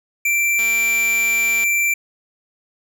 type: tone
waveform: square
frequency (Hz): 2349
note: D7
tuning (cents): 0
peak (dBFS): -16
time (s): 0.25-1.94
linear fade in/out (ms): 5
type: click train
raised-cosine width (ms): 0.2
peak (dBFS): -17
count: 239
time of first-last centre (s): 0.59-1.638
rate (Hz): 227
effects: none